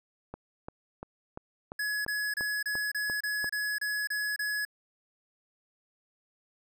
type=click train; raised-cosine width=1 ms; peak=-25 dBFS; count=10; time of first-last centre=0.34-3.443 s; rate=2.9 Hz
type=tone bursts; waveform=square; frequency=1689 Hz; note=G#6; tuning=29 cents sharp; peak=-30 dBFS; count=10; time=1.79-4.651 s; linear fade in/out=5 ms; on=260 ms; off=29 ms
effects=none